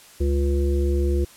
harmonic tone, 70.3 Hz, C#2, 25 cents sharp, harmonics 1 / 3 / 5 / 7, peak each -19 / -32 / -25 / -33 dBFS, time 0.2-1.25 s, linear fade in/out 10 ms, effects white hiss -48 dBFS RMS until 1.36 s + low-pass 12000 Hz 12 dB/octave

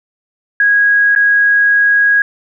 sine tone with dropouts, 1650 Hz, G#6, 12 cents flat, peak -7 dBFS, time 0.6-2.22 s, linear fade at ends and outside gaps 2 ms, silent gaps 1.151-1.16 s, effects none

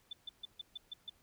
sine tone bursts, 3520 Hz, A7, in tune, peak -40 dBFS, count 7, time 0.11-1.097 s, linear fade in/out 5 ms, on 21 ms, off 140 ms, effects pink hiss -70 dBFS RMS until 1.22 s

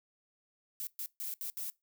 violet noise bursts at uneven times, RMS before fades -39 dBFS, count 5, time 0.8-0.87 / 0.99-1.06 / 1.2-1.34 / 1.41-1.5 / 1.57-1.7 s, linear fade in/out 0 ms, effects noise-tail reverb RT60 0.2 s tail -22 dB re dry

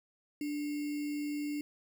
sine tone with sample-and-hold, 293.7 Hz, D4, in tune, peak -33 dBFS, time 0.41-1.61 s, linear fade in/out 2 ms, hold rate 2450 Hz, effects none

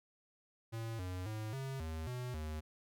square tone with pitch steps, 113.6 / 91.4 / 108.4 / 134.5 / 79.8 / 124.6 / 77.3 Hz, A#2 / F#2 / A2 / C3 / D#2 / B2 / D#2, -44 / -21 / -25 / +48 / +44 / +16 / -11 cents, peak -40 dBFS, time 0.72-2.61 s, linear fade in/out 20 ms, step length 270 ms, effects none

